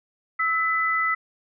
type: tone pair together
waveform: sine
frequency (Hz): 1307.6 / 2000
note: E6 / B6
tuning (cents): -14 / +21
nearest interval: perfect fifth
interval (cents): 735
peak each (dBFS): -23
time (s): 0.39-1.15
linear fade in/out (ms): 10
effects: none